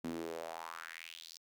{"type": "tone with high-pass filter sweep", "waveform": "sawtooth", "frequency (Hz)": 82.41, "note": "E2", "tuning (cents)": 0, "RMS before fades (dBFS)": -45, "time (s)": [0.04, 1.38], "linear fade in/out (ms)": 5, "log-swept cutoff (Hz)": [230, 5300], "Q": 3.7, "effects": []}